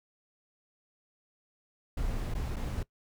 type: noise with dropouts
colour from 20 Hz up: brown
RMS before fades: -33 dBFS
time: 1.97-2.83 s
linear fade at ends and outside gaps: 5 ms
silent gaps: 2.34-2.349 / 2.56-2.565 s
effects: noise-tail reverb RT60 0.1 s tail -20 dB re dry